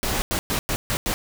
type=noise bursts at uneven times; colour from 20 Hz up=pink; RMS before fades=-24 dBFS; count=6; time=0.03-0.22 / 0.31-0.39 / 0.5-0.59 / 0.69-0.76 / 0.9-0.97 / 1.06-1.14 s; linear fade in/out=0 ms; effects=none